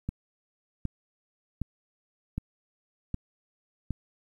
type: click train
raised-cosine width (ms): 5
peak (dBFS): -18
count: 6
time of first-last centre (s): 0.09-3.907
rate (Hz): 1.31
effects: 10-bit